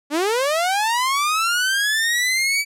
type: linear sweep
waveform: sawtooth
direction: up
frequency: 277.2 to 2309 Hz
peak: -14 dBFS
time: 0.1-2.65 s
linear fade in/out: 50 ms
effects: low-pass 12000 Hz 12 dB/octave